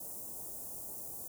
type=band-stop noise; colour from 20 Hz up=white; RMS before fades=-44 dBFS; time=0-1.28 s; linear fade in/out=5 ms; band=790 to 7800 Hz; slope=24 dB/octave; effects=none